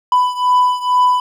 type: beating tone pair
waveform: triangle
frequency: 995 / 997.2 Hz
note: B5 / B5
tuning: +13 / +16 cents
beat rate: 2.2 Hz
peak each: -11 / -14 dBFS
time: 0.12-1.2 s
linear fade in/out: 2 ms
effects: none